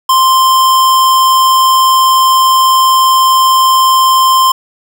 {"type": "tone", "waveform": "square", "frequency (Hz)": 1046.5, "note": "C6", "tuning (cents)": 0, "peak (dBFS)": -6, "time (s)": [0.09, 4.52], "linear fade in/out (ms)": 5, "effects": []}